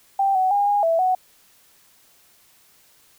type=tone with pitch steps; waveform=sine; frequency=785 / 750 / 811 / 818 / 660 / 742 Hz; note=G5 / F#5 / G#5 / G#5 / E5 / F#5; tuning=+2 / +23 / -41 / -26 / +2 / +5 cents; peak=-16 dBFS; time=0.19-1.15 s; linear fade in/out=5 ms; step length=160 ms; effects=white hiss -56 dBFS RMS until 3.18 s